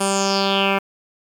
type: tone with low-pass filter sweep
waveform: 10% pulse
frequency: 196 Hz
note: G3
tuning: in tune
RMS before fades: -19 dBFS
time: 0-0.79 s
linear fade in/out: 10 ms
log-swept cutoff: 10000 to 2100 Hz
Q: 4.6
effects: 7-bit